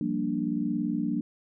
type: chord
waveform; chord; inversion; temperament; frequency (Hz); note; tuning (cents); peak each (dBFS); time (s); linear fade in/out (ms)
sine; G minor seventh; third; equal; 174.61 / 196 / 233.1 / 293.7; F3 / G3 / Bb3 / D4; 0 / 0 / 0 / 0; -34 / -33 / -30 / -30; 0.01-1.21; 2
effects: none